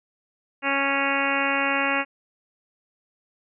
harmonic tone, 276.7 Hz, C#4, 3 cents flat, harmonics 1 / 2 / 3 / 4 / 5 / 6 / 7 / 8 / 9 / 10, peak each -30 / -30 / -30 / -30 / -30 / -30 / -30 / -30 / -30 / -30 dBFS, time 0.62-2.05 s, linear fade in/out 50 ms, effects none

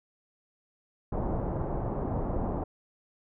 pink low-pass noise, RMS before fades -31 dBFS, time 1.12-2.64 s, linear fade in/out 5 ms, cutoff 890 Hz, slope 24 dB/octave, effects none

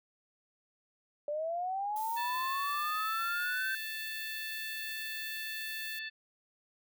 sine linear sweep, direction up, 579 to 1569 Hz, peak -32 dBFS, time 1.28-3.75 s, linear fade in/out 2 ms
violet noise, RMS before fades -45 dBFS, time 1.96-5.99 s, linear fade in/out 2 ms
harmonic tone, 880 Hz, A5, in tune, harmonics 2 / 3 / 4 / 5, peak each -40 / -44 / -46 / -48 dBFS, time 2.16-6.1 s, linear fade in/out 20 ms
effects none

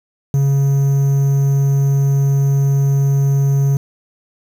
triangle tone with quantisation, 138.59 Hz, C#3, in tune, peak -9 dBFS, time 0.34-3.77 s, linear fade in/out 2 ms, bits 6, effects none

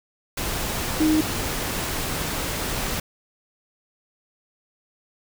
sine tone in noise, 311.1 Hz, D#4, in tune, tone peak -16 dBFS, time 1-1.21 s, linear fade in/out 5 ms, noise pink, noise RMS -27 dBFS, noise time 0.37-3 s, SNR +8 dB, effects none

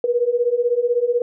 sine beating tone pair, 472.2 / 488.2 Hz, A#4 / B4, +22 / -20 cents, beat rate 16 Hz, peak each -20 / -18 dBFS, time 0.04-1.22 s, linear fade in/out 2 ms, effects none

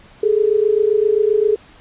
sine tone pair together, 410.1 / 437.7 Hz, G#4 / A4, -22 / -9 cents, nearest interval minor second, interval 113 cents, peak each -15 dBFS, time 0.23-1.56 s, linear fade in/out 5 ms, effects pink hiss -46 dBFS RMS until 1.8 s + resampled to 8000 Hz

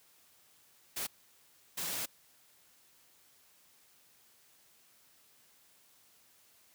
white noise bursts at uneven times, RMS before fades -37 dBFS, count 2, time 0.96-1.07 / 1.77-2.06 s, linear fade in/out 10 ms, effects white hiss -65 dBFS RMS until 6.74 s + high-pass 60 Hz 12 dB/octave

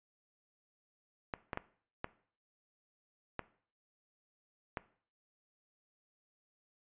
clicks, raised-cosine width 0.5 ms, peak -21 dBFS, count 6, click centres 1.338 / 1.532 / 1.574 / 2.044 / 3.393 / 4.772 s, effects noise-tail reverb RT60 0.5 s tail -18 dB re dry + resampled to 8000 Hz

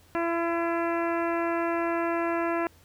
harmonic tone, 337.2 Hz, E4, 39 cents sharp, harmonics 1 / 2 / 3 / 4 / 5 / 6 / 7 / 8, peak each -28 / -30 / -33 / -35 / -37 / -42 / -42 / -44 dBFS, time 0.15-2.67 s, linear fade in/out 0 ms, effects added 86 Hz sine -59 dBFS peak until 2.84 s + pink hiss -59 dBFS RMS until 2.84 s

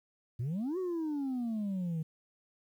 sine exponential two-way sweep, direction up then down, 110.7 to 380.5 to 155.3 Hz, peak -29 dBFS, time 0.39-2.03 s, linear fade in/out 10 ms, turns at 0.78 s, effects tanh soft clip ceiling -31 dBFS + 11-bit

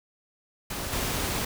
pink noise with level steps, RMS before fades -33 / -29 dBFS, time 0.7-1.45 s, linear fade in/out 5 ms, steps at 0.92 s, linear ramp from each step 10 ms, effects none

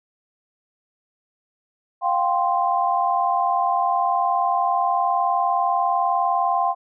sine chord, F suspended second, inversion none, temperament equal with one note detuned, 704.1 / 784 / 1046.5 Hz, F5 / G5 / C6, +14 / 0 / 0 cents, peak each -22 dBFS, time 2.01-6.75 s, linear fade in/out 50 ms, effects none

